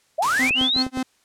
sine linear sweep, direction up, 571 to 4435 Hz, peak -18 dBFS, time 0.18-0.83 s, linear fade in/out 10 ms
white noise, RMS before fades -28 dBFS, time 0.22-0.5 s, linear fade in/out 5 ms
45% pulse tone with tremolo, 258.6 Hz, C4, 20 cents flat, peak -21 dBFS, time 0.39-1.03 s, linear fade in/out 5 ms, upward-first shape sine, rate 5.3 Hz, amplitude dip 100%
clicks, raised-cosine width 2 ms, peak -18 dBFS, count 5, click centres 0.508 / 0.613 / 0.763 / 0.866 / 0.973 s
effects white hiss -62 dBFS RMS until 1.24 s + low-pass 9000 Hz 12 dB/octave

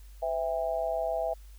sine tone with amplitude modulation, 657 Hz, E5, 6 cents flat, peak -23 dBFS, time 0.22-1.34 s, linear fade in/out 10 ms, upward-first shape sine, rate 147 Hz, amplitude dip 100%, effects added 50 Hz sine -46 dBFS peak until 1.58 s + white hiss -62 dBFS RMS until 1.58 s

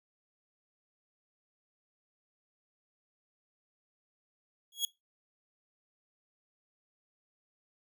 sawtooth tone with exponential growth, 3322 Hz, G#7, in tune, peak -22 dBFS, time 4.72-4.85 s, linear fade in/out 2 ms, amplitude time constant 28 ms, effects noise-tail reverb RT60 0.2 s tail -20 dB re dry

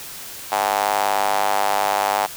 square tone with high-pass filter, 50.3 Hz, G1, 45 cents sharp, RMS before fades -20 dBFS, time 0.51-2.27 s, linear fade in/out 20 ms, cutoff 780 Hz, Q 4, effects white hiss -35 dBFS RMS until 2.36 s

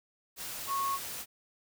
sine tone in noise, 1100 Hz, C#6, 14 cents flat, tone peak -29 dBFS, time 0.67-0.99 s, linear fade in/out 50 ms, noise white, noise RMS -40 dBFS, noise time 0.36-1.26 s, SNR +8 dB, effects none

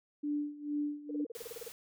sine tone with tremolo, 293.7 Hz, D4, in tune, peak -30 dBFS, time 0.23-1.25 s, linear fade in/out 10 ms, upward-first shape sine, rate 2.2 Hz, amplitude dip 85%
sine tone bursts, 466.2 Hz, A#4, in tune, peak -39 dBFS, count 12, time 1.09-1.683 s, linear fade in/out 5 ms, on 21 ms, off 31 ms
white noise, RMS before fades -49 dBFS, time 1.35-1.72 s, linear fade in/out 0 ms
effects none

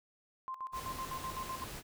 sine tone with tremolo, 1046.5 Hz, C6, in tune, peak -37 dBFS, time 0.48-1.64 s, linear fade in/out 0 ms, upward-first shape square, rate 7.9 Hz, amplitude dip 75%
pink noise, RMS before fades -45 dBFS, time 0.72-1.83 s, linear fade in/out 50 ms
effects none

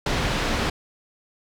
pink low-pass noise, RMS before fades -24 dBFS, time 0.06-0.7 s, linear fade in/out 5 ms, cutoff 4400 Hz, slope 12 dB/octave, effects none

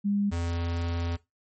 sine / square tone pair in turn, 202.4 / 85.1 Hz, G#3 / F2, -44 / -44 cents, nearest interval octave + minor third, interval 1500 cents, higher first, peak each -23 / -28 dBFS, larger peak first, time 0.04-0.31 / 0.31-1.17 s, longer second, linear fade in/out 20 ms, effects noise-tail reverb RT60 0.2 s tail -19 dB re dry + MP3 32 kbps

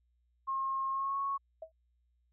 sine tone with pitch glide, 1074 to 1104.2 Hz, C6 to C#6, +45 to -7 cents, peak -31 dBFS, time 0.47-1.38 s, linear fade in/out 20 ms, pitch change +48 cents, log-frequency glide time 0.91-1.18 s
sine tone with exponential decay, 643 Hz, E5, 43 cents flat, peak -37 dBFS, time 1.62-1.72 s, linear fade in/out 5 ms, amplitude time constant 21 ms
effects added 60 Hz sine -70 dBFS peak until 2.32 s

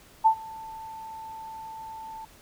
sine tone with ADSR envelope, 886 Hz, A5, 12 cents sharp, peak -13 dBFS, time 0.24-2.25 s, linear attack 21 ms, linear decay 84 ms, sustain -24 dB, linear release 4 ms, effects pink hiss -54 dBFS RMS until 2.41 s

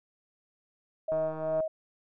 sine tone with tremolo, 634 Hz, D#5, 32 cents sharp, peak -25 dBFS, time 1.08-1.68 s, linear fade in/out 5 ms, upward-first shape sine, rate 2.6 Hz, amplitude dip 80%
click train, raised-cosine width 1 ms, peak -26 dBFS, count 77, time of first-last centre 1.12-1.604 s, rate 157 Hz
effects none

